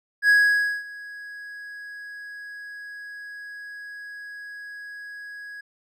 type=tone with ADSR envelope; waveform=triangle; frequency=1662 Hz; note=G#6; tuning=1 cent sharp; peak=-11 dBFS; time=0.22-5.61 s; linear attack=71 ms; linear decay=540 ms; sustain=-23 dB; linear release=7 ms; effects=none